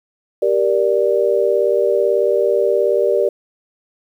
sine chord, G minor, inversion none, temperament just, 392 / 470.4 / 588 Hz, G4 / Bb4 / D5, 0 / +16 / +2 cents, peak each -17 dBFS, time 0.42-3.29 s, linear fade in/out 5 ms, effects 8-bit

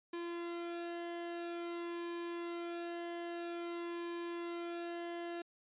sawtooth tone with flanger, 342.9 Hz, F4, 32 cents flat, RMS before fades -42 dBFS, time 0.13-5.42 s, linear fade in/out 5 ms, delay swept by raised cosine 1.5 to 2.11 ms, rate 0.5 Hz, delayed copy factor -0.6, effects resampled to 8000 Hz

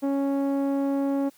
sawtooth tone with low-pass filter, 277 Hz, C#4, 1 cent flat, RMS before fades -25 dBFS, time 0.02-1.3 s, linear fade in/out 20 ms, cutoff 650 Hz, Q 0.77, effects white hiss -58 dBFS RMS until 1.37 s

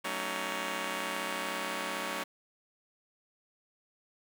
5% pulse chord, D# half-diminished seventh, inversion first, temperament just, 186.68 / 224 / 280 / 311.1 Hz, F#3 / A3 / C#4 / D#4, +16 / +31 / +18 / 0 cents, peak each -29 dBFS, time 0.04-2.24 s, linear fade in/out 10 ms, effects none

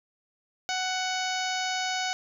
harmonic tone with a mistuned harmonic, 744 Hz, F#5, 9 cents sharp, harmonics 1 / 2 / 3 / 4 / 5 / 6 / 7 / 8 / 9, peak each -31 / -34 / -36 / -37 / -38 / -39 / -39 / -40 / -41 dBFS, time 0.69-2.13 s, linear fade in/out 0 ms, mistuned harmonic 7, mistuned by -24 cents, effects 10-bit

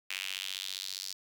sawtooth tone with high-pass filter sweep, 95 Hz, F#2, 46 cents sharp, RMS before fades -39 dBFS, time 0.1-1.13 s, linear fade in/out 5 ms, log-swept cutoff 2500 to 4800 Hz, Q 3, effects none

